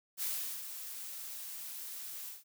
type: noise with ADSR envelope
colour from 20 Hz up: blue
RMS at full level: -35 dBFS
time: 0.17-2.44 s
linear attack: 54 ms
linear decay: 390 ms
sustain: -9 dB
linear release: 160 ms
effects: none